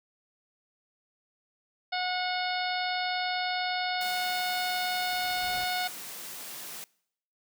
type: harmonic tone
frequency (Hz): 729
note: F#5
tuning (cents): -26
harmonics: 1 / 2 / 3 / 4 / 5 / 6 / 7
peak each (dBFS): -31 / -36 / -37 / -41 / -38 / -38 / -42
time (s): 1.92-5.88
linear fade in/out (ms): 10
type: high-pass noise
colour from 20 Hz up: white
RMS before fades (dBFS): -41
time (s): 4.01-6.84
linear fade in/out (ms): 0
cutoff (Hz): 130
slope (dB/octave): 48
type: noise with exponential growth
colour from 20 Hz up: pink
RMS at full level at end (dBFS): -42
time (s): 4.49-5.64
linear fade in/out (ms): 2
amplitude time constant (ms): 250
effects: noise-tail reverb RT60 0.7 s tail -24 dB re dry